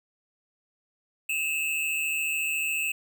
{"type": "tone pair together", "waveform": "square", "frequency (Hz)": [2596, 2750], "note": ["E7", "F7"], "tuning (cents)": [-27, -27], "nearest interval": "minor second", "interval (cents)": 100, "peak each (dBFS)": [-28, -32], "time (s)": [1.29, 2.92], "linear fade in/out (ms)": 5, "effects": ["11-bit"]}